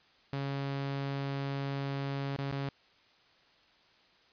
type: tone with dropouts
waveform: sawtooth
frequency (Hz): 138.59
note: C#3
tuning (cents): 0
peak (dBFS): -29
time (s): 0.33-2.69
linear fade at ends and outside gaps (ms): 0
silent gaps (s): 2.362-2.386 / 2.513-2.525
effects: white hiss -64 dBFS RMS until 4.32 s + resampled to 11025 Hz